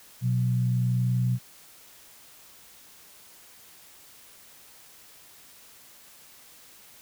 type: tone pair together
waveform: sine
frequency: 123.8 / 184.37 Hz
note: B2 / F#3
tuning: +5 / -6 cents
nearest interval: perfect fifth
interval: 689 cents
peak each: -22 / -31 dBFS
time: 0.21-1.39 s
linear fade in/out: 50 ms
effects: white hiss -52 dBFS RMS until 7.01 s